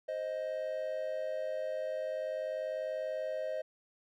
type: tone pair together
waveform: triangle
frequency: 523.3 / 623.7 Hz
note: C5 / D#5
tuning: 0 / +4 cents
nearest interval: minor third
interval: 304 cents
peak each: -36 / -34 dBFS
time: 0.08-3.62 s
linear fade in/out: 10 ms
effects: none